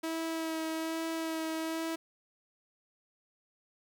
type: tone with vibrato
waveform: sawtooth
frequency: 323.3 Hz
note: E4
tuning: 34 cents flat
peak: -29 dBFS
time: 0.03-1.96 s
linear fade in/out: 10 ms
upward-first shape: sine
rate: 1.2 Hz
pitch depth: 16 cents each way
effects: 11-bit